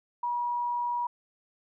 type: tone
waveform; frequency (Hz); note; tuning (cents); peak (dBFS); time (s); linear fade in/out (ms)
sine; 963; B5; -44; -27; 0.23-1.07; 5
effects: none